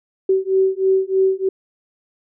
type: beating tone pair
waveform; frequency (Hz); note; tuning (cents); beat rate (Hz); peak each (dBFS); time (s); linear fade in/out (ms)
sine; 380.2 / 383.4; F#4 / G4; +47 / -38; 3.2; -17; 0.29-1.49; 5
effects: none